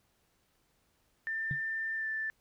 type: tone with pitch glide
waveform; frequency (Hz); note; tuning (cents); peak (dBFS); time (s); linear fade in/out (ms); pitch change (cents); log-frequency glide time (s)
sine; 1789 to 1764.4; A6 to A6; +28 to +4; -32; 1.27-2.3; 0; -24; 1.95-2.07
type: tone with exponential decay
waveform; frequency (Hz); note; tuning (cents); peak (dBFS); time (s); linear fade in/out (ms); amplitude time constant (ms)
sine; 142.3; C#3; +46; -28; 1.51-1.62; 0; 22
effects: tanh soft clip ceiling -21 dBFS + pink hiss -73 dBFS RMS until 2.4 s